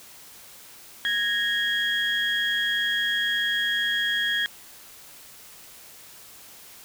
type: tone cluster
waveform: sine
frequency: 1659 / 1854 / 3276 Hz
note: G#6 / A#6 / G#7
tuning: -2 / -10 / -24 cents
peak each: -25 / -27 / -25 dBFS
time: 1.05-4.46 s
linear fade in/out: 0 ms
effects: tanh soft clip ceiling -16 dBFS + white hiss -47 dBFS RMS until 6.84 s